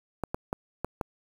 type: clicks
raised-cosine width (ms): 1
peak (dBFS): -15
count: 5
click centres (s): 0.237 / 0.345 / 0.529 / 0.846 / 1.012
effects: 7-bit